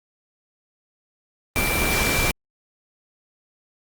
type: tone in noise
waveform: sine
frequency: 2349 Hz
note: D7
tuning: in tune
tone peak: -24 dBFS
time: 1.56-2.31 s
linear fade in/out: 0 ms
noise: pink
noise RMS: -22 dBFS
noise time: 1.56-2.31 s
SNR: -5 dB
effects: Opus 32 kbps